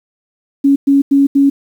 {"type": "tone bursts at uneven times", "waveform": "sine", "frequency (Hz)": 278.2, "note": "C#4", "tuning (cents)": 6, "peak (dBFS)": -6, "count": 4, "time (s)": [[0.64, 0.76], [0.87, 1.02], [1.11, 1.27], [1.35, 1.5]], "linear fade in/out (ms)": 10, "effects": ["7-bit"]}